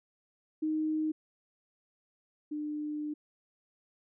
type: tone pair in turn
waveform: sine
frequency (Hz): 311.1 / 299.8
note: D#4 / D4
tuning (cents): 0 / +36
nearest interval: minor second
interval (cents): 64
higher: first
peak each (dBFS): -28 / -33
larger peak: first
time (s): 0.62-1.12 / 2.51-3.14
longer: second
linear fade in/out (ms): 10
effects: none